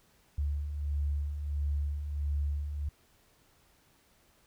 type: beating tone pair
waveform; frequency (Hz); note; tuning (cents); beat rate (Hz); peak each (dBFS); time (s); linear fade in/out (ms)
sine; 71.2 / 72.7; C#2 / D2; +47 / -17; 1.5; -39 / -30; 0.38-2.89; 5
effects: pink hiss -66 dBFS RMS until 4.46 s